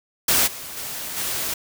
white noise with level steps, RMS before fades -18 / -35 / -31 / -26 dBFS, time 0.28-1.54 s, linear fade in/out 5 ms, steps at 0.46 / 0.76 / 1.16 s, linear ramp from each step 20 ms, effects none

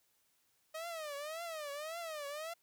sawtooth tone with vibrato, 622.3 Hz, D#5, in tune, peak -37 dBFS, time 0.74-2.54 s, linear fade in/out 10 ms, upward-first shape triangle, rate 1.8 Hz, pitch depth 190 cents each way, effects white hiss -75 dBFS RMS until 2.62 s

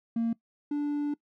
triangle tone pair in turn, 230 / 291.9 Hz, A#3 / D4, -23 / -10 cents, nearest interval major third, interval 413 cents, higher second, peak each -22 / -24 dBFS, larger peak first, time 0.16-0.33 / 0.71-1.14 s, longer second, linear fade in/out 5 ms, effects noise-tail reverb RT60 0.1 s tail -22 dB re dry + tanh soft clip ceiling -21 dBFS

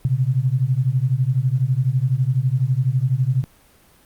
sine beating tone pair, 123.47 / 135.47 Hz, B2 / C#3, 0 / -39 cents, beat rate 12 Hz, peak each -19 dBFS, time 0.05-3.44 s, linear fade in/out 0 ms, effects pink hiss -53 dBFS RMS until 4.05 s + Opus 32 kbps

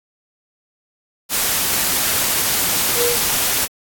sine tone in noise, 479.6 Hz, A#4, 49 cents sharp, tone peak -19 dBFS, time 2.94-3.17 s, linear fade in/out 50 ms, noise white, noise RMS -18 dBFS, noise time 1.29-3.68 s, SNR -4 dB, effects AAC 64 kbps

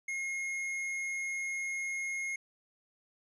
triangle tone with hard clipping, 2152 Hz, C7, 48 cents sharp, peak -35 dBFS, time 0.08-2.36 s, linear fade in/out 5 ms, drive 11 dB, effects none

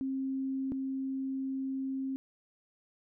sine tone pair in turn, 266.9 / 266.9 Hz, C4 / C4, +35 / +35 cents, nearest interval unison, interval 0 cents, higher neither, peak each -31 / -32 dBFS, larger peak first, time 0.01-0.72 / 0.72-2.16 s, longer second, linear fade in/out 0 ms, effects none

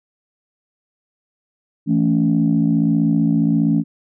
sine chord, A major, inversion second, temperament equal with one note detuned, 164.81 / 220 / 281.4 Hz, E3 / A3 / C#4, 0 / 0 / +26 cents, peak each -17 dBFS, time 1.86-3.84 s, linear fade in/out 50 ms, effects tanh soft clip ceiling -6 dBFS

